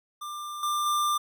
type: tone with level steps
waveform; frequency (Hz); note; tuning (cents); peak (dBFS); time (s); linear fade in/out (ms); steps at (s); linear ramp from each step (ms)
square; 1190; D6; +22; -35 / -26 / -24; 0.21-1.18; 10; 0.63 / 0.86; 2
effects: none